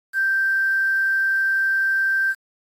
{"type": "tone with quantisation", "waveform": "sine", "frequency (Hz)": 1568, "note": "G6", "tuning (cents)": 0, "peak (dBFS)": -17, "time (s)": [0.13, 2.35], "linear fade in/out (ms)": 50, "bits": 7, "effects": ["AAC 48 kbps"]}